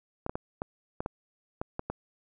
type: clicks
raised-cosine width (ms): 1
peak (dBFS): -18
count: 9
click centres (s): 0.264 / 0.295 / 0.355 / 0.619 / 1.005 / 1.061 / 1.615 / 1.794 / 1.9
effects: none